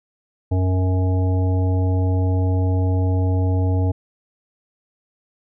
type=harmonic tone; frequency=92.5 Hz; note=F#2; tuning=in tune; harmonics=1 / 3 / 5 / 7 / 9; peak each=-16 / -26 / -30 / -33 / -35 dBFS; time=0.51-3.92 s; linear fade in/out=10 ms; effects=none